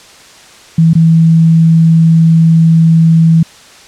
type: tone with dropouts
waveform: sine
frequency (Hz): 163.4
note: E3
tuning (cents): -15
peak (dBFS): -3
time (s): 0.78-3.43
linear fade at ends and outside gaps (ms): 5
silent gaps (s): 0.934-0.952
effects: white hiss -37 dBFS RMS until 3.87 s + low-pass 7000 Hz 12 dB/octave